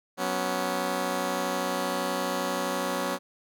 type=chord; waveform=10% pulse; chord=F# suspended fourth; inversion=none; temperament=just; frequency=185 / 246.7 / 277.5 Hz; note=F#3 / B3 / C#4; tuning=0 / -2 / +2 cents; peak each=-24 dBFS; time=0.17-3.19 s; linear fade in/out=50 ms; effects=none

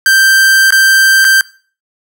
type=tone with dropouts; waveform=45% pulse; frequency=1568 Hz; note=G6; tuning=in tune; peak=-5 dBFS; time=0.06-1.41 s; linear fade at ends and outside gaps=1 ms; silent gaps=0.706-0.723 / 1.245-1.249 s; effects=noise-tail reverb RT60 0.4 s tail -20 dB re dry

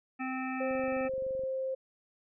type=harmonic tone; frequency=260 Hz; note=C4; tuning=11 cents flat; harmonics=1 / 3 / 5 / 7 / 9 / 10; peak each=-35 / -40 / -42 / -43 / -45 / -45 dBFS; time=0.19-1.09 s; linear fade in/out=20 ms
type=tone; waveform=sine; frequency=527 Hz; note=C5; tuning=12 cents sharp; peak=-31 dBFS; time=0.6-1.75 s; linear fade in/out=10 ms
type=click train; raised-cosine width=3 ms; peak=-39 dBFS; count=18; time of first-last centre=0.71-1.436 s; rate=23.4 Hz
effects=none

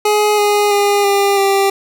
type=tone with pitch steps; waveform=25% pulse; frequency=420 / 413.3 / 406.6 / 400.1 / 393.7 Hz; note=G#4 / G#4 / G#4 / G4 / G4; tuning=+19 / -8 / -37 / +35 / +8 cents; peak=-7 dBFS; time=0.05-1.7 s; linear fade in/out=5 ms; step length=330 ms; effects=none

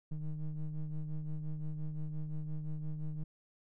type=ring-modulated tone; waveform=triangle; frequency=77.78 Hz; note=D#2; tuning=in tune; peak=-30 dBFS; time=0.11-3.24 s; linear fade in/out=10 ms; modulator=74.9 Hz; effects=none

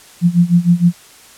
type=tone with tremolo; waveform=sine; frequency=173.8 Hz; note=F3; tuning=8 cents flat; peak=-5 dBFS; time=0.21-0.93 s; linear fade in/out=50 ms; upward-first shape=sine; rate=6.5 Hz; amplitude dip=90%; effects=white hiss -42 dBFS RMS until 1.37 s + low-pass 11000 Hz 12 dB/octave

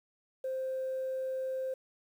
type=tone; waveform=sine; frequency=523.3 Hz; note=C5; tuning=in tune; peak=-31 dBFS; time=0.44-1.74 s; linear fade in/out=5 ms; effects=tanh soft clip ceiling -29 dBFS + 10-bit

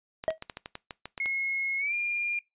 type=clicks; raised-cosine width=0.2 ms; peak=-19 dBFS; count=11; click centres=0.239 / 0.305 / 0.424 / 0.498 / 0.571 / 0.659 / 0.754 / 0.908 / 1.056 / 1.178 / 1.259 s
type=tone with exponential decay; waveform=triangle; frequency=638 Hz; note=D#5; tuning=43 cents sharp; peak=-17 dBFS; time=0.28-0.38 s; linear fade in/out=0 ms; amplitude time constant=21 ms
type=tone with pitch glide; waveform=sine; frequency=2168 to 2406 Hz; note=C#7 to D7; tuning=-39 to +41 cents; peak=-27 dBFS; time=1.2-2.39 s; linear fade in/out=2 ms; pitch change=+180 cents; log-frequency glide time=1.78-1.94 s
effects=noise-tail reverb RT60 0.2 s tail -22 dB re dry + resampled to 8000 Hz

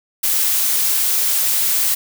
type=noise; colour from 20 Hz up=blue; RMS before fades=-17 dBFS; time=0.23-1.95 s; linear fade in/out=10 ms; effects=none

